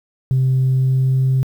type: tone with pitch glide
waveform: sine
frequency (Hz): 130.81 to 131.64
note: C3 to C3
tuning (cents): 0 to +11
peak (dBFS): -11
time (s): 0.31-1.43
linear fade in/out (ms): 0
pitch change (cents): +11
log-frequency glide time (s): 0.73-1.13
effects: tanh soft clip ceiling -10 dBFS + 8-bit